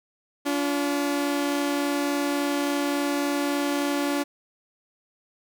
sawtooth tone pair together, 286.2 / 349.7 Hz, D4 / F4, -45 / +2 cents, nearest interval minor third, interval 347 cents, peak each -20 / -27 dBFS, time 0.45-4.24 s, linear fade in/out 20 ms, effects none

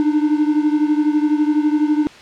triangle beating tone pair, 297.9 / 309.9 Hz, D4 / D#4, +25 / -7 cents, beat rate 12 Hz, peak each -13 / -17 dBFS, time 0-2.07 s, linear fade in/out 0 ms, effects white hiss -40 dBFS RMS until 2.21 s + low-pass 4000 Hz 12 dB/octave

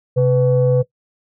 sine tone pair together, 131.7 / 498.6 Hz, C3 / B4, +12 / +16 cents, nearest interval octave + major seventh, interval 2304 cents, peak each -13 dBFS, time 0.16-0.83 s, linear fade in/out 20 ms, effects noise-tail reverb RT60 0.1 s tail -19 dB re dry + tanh soft clip ceiling -6 dBFS

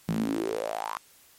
sawtooth tone with high-pass filter sweep, 54.6 Hz, A1, 13 cents flat, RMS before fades -30 dBFS, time 0.08-0.97 s, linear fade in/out 0 ms, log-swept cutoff 170 to 1100 Hz, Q 7.3, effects white hiss -57 dBFS RMS until 1.38 s + MP3 64 kbps

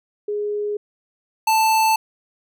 sine / square tone pair in turn, 415.3 / 882 Hz, G#4 / A5, 0 / +4 cents, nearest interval octave + minor second, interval 1304 cents, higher second, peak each -21 / -15 dBFS, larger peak second, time 0.28-0.77 / 1.47-1.96 s, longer neither, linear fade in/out 5 ms, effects none

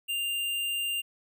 square tone, 2794 Hz, F7, in tune, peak -29 dBFS, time 0.08-1.02 s, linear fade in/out 20 ms, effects none

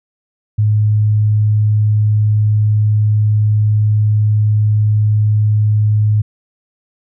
sine tone, 106.2 Hz, G#2, 39 cents sharp, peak -9 dBFS, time 0.58-6.22 s, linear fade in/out 10 ms, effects none

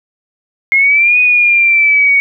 sine exponential two-way sweep, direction up then down, 2137 to 2489 to 2231 Hz, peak -6 dBFS, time 0.72-2.2 s, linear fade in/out 0 ms, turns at 1.19 s, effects none

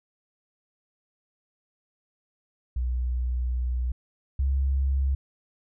sine tone pair in turn, 61.74 / 67.61 Hz, B1 / C#2, 0 / -43 cents, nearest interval major second, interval 157 cents, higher second, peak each -24 / -21 dBFS, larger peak second, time 2.76-3.92 / 4.39-5.15 s, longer first, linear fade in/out 5 ms, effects none

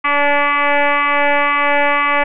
sine tone with frequency modulation, 575 Hz, D5, 37 cents flat, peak -11 dBFS, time 0.04-2.24 s, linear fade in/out 10 ms, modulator 288 Hz, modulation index 6.5, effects none

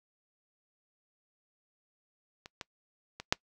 clicks, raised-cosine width 0.2 ms, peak -28 / -21 / -23 / -6 dBFS, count 4, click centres 2.459 / 2.612 / 3.2 / 3.325 s, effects noise-tail reverb RT60 0.1 s tail -24 dB re dry

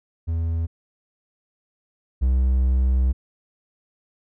triangle tone pair in turn, 82.5 / 64.1 Hz, E2 / C2, +2 / -35 cents, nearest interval major third, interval 437 cents, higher first, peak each -19 / -14 dBFS, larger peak second, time 0.27-0.67 / 2.21-3.13 s, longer second, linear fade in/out 20 ms, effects none

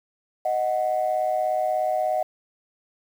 sine tone pair together, 623.3 / 740 Hz, D#5 / F#5, +3 / 0 cents, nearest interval minor third, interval 297 cents, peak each -23 dBFS, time 0.45-2.23 s, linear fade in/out 5 ms, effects tanh soft clip ceiling -14 dBFS + 8-bit

